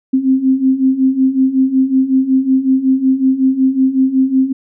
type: beating tone pair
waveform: sine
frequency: 259.9 / 265.3 Hz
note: C4 / C4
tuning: -11 / +24 cents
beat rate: 5.4 Hz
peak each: -15 / -11 dBFS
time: 0.13-4.53 s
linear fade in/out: 10 ms
effects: none